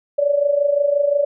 sine tone with amplitude modulation, 574 Hz, D5, 40 cents flat, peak -11 dBFS, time 0.18-1.25 s, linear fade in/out 10 ms, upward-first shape sine, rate 25.7 Hz, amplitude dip 70%, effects none

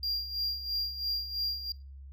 triangle tone with tremolo, 4778 Hz, D8, 29 cents sharp, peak -27 dBFS, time 0.03-1.72 s, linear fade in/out 2 ms, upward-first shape sine, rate 3 Hz, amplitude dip 70%, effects noise-tail reverb RT60 0.3 s tail -21 dB re dry + added 68 Hz sine -44 dBFS peak until 2.12 s

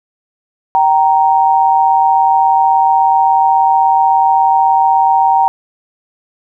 sine tone pair together, 775.9 / 932.3 Hz, G5 / A#5, -18 / 0 cents, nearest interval minor third, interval 318 cents, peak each -10 dBFS, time 0.75-5.48 s, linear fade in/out 0 ms, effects none

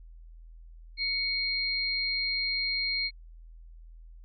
sine tone pair together, 2225 / 4200 Hz, C#7 / C8, +6 / +6 cents, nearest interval major seventh, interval 1100 cents, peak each -31 / -29 dBFS, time 0.97-3.11 s, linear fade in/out 50 ms, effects added 41 Hz sine -46 dBFS peak until 4.24 s

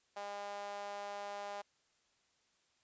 sawtooth tone with high-pass filter, 202.8 Hz, G#3, 41 cents flat, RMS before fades -44 dBFS, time 0.16-1.62 s, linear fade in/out 10 ms, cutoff 710 Hz, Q 4.2, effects white hiss -75 dBFS RMS until 2.83 s + resampled to 16000 Hz

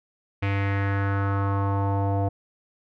square tone with low-pass filter sweep, 99 Hz, G2, 18 cents sharp, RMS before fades -24 dBFS, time 0.42-2.29 s, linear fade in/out 10 ms, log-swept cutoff 2400 to 700 Hz, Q 3.3, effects none

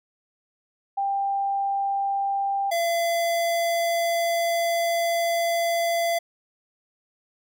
sine / square tone pair in turn, 792 / 678.5 Hz, G5 / E5, +18 / +50 cents, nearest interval minor third, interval 268 cents, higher first, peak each -22 / -22 dBFS, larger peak neither, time 0.97-2.71 / 2.71-6.19 s, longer second, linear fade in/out 10 ms, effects none

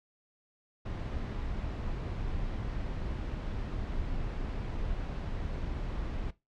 brown noise, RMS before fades -35 dBFS, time 0.85-6.31 s, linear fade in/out 10 ms, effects noise-tail reverb RT60 0.2 s tail -17 dB re dry + low-pass 4000 Hz 12 dB/octave

